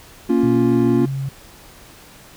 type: chord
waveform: triangle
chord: Bb minor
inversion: none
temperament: just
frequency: 233.1 / 279.7 / 349.6 Hz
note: Bb3 / Db4 / F4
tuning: 0 / +16 / +2 cents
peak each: -16 dBFS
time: 0.29-1.06 s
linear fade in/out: 10 ms
type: tone with pitch glide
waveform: sine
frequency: 122.7 to 136.14 Hz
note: B2 to C#3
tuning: -11 to -31 cents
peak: -21 dBFS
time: 0.43-1.29 s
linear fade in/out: 5 ms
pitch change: +180 cents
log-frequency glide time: 0.95-1.06 s
effects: pink hiss -44 dBFS RMS until 2.36 s